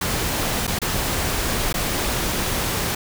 pink noise with dropouts, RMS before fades -23 dBFS, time 0.01-2.95 s, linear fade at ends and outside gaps 5 ms, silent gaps 0.669-0.676 / 0.789-0.816 / 1.728-1.741 s, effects none

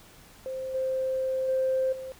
sine tone with level steps, 523.3 Hz, C5, in tune, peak -31 / -25 / -22 / -35 dBFS, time 0.46-2.12 s, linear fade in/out 0 ms, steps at 0.74 / 1.48 / 1.92 s, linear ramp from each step 10 ms, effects tanh soft clip ceiling -18 dBFS + pink hiss -53 dBFS RMS until 2.19 s

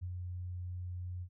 sine tone with ADSR envelope, 89.7 Hz, F2, 47 cents sharp, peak -36 dBFS, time 0.01-1.29 s, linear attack 24 ms, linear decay 59 ms, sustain -2 dB, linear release 70 ms, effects none

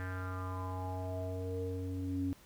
square tone with low-pass filter sweep, 92.5 Hz, F#2, in tune, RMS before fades -38 dBFS, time 0-2.33 s, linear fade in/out 0 ms, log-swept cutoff 1700 to 260 Hz, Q 5.6, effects pink hiss -61 dBFS RMS until 2.45 s

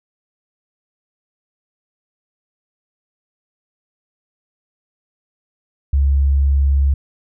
sine tone, 69.3 Hz, C#2, in tune, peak -11 dBFS, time 5.93-6.94 s, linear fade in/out 5 ms, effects none

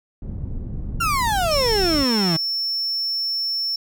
pink low-pass noise, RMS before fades -28 dBFS, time 0.22-2.04 s, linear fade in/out 5 ms, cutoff 170 Hz, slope 12 dB/octave
35% pulse exponential sweep, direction down, 1418 to 155.56 Hz, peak -17 dBFS, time 1-2.37 s, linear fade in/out 10 ms
triangle tone, 5400 Hz, E8, 41 cents sharp, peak -20 dBFS, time 1.51-3.76 s, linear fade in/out 5 ms
effects none

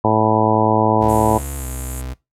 harmonic tone, 109.2 Hz, A2, 13 cents flat, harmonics 1 / 2 / 3 / 4 / 5 / 6 / 7 / 8 / 9, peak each -21 / -21 / -21 / -21 / -21 / -21 / -21 / -21 / -21 dBFS, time 0.04-1.38 s, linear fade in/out 5 ms
35% pulse tone with pitch glide, 69.3 to 63.92 Hz, C#2 to C2, 0 to -40 cents, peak -24 dBFS, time 1.01-2.14 s, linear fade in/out 10 ms, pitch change -140 cents, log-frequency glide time 1.55-1.66 s
pink band-pass noise, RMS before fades -35 dBFS, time 1.08-2.02 s, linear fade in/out 20 ms, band 6700 to 13000 Hz, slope 96 dB/octave
effects noise-tail reverb RT60 0.2 s tail -19 dB re dry

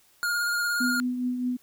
square tone with vibrato, 1421 Hz, F6, 30 cents sharp, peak -25 dBFS, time 0.23-1 s, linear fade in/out 0 ms, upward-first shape sine, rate 17 Hz, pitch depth 21 cents each way
sine tone with tremolo, 249.2 Hz, B3, 16 cents sharp, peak -23 dBFS, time 0.8-1.57 s, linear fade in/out 10 ms, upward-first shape triangle, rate 4.8 Hz, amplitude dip 50%
effects white hiss -61 dBFS RMS until 1.62 s

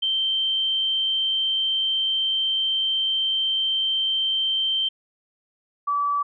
sine tone pair in turn, 3126 / 1151.5 Hz, G7 / D6, -6 / -34 cents, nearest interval octave + perfect fourth, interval 1728 cents, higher first, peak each -20 dBFS, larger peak neither, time 0.02-4.89 / 5.87-6.23 s, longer first, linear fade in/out 10 ms, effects none

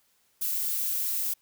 violet noise, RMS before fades -29 dBFS, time 0.41-1.34 s, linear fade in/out 10 ms, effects white hiss -68 dBFS RMS until 1.41 s

